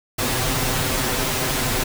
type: noise with comb filter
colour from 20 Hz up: pink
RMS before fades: -22 dBFS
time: 0.18-1.84 s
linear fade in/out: 10 ms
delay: 7.8 ms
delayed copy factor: +0.85
effects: none